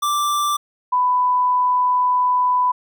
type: tone pair in turn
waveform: square / sine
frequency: 1174.7 / 996.1 Hz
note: D6 / B5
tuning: 0 / +15 cents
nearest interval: minor third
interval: 285 cents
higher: first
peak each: -18 / -14 dBFS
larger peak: second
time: 0.02-0.57 / 0.92-2.72 s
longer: second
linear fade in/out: 10 ms
effects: none